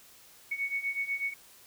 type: beating tone pair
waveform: sine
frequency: 2217 / 2225.1 Hz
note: C#7 / C#7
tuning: 0 / +6 cents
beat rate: 8.1 Hz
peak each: -35 / -32 dBFS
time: 0.51-1.34 s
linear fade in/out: 10 ms
effects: white hiss -56 dBFS RMS until 1.66 s